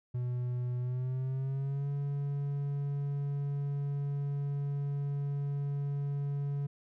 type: tone with pitch glide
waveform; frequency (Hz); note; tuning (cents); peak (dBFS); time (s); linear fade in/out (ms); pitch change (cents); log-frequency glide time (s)
triangle; 123.47 to 141.83; B2 to C#3; 0 to +40; -29; 0.14-6.67; 10; +240; 0.79-1.89
effects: none